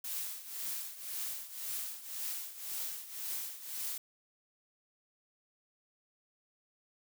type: noise with tremolo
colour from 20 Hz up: blue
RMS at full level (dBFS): -37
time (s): 0.04-3.98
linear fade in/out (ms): 5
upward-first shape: triangle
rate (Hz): 1.9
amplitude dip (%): 80
effects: none